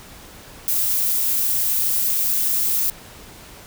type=noise; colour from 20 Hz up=violet; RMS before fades=-20 dBFS; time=0.68-2.9 s; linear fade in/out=0 ms; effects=pink hiss -42 dBFS RMS until 3.66 s